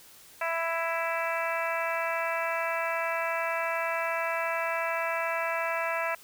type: harmonic tone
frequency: 331.3 Hz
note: E4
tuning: 9 cents sharp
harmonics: 2 / 3 / 4 / 5 / 6 / 7 / 8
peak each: -32 / -34 / -35 / -36 / -37 / -37 / -38 dBFS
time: 0.41-6.15 s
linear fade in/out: 5 ms
effects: white hiss -53 dBFS RMS until 6.23 s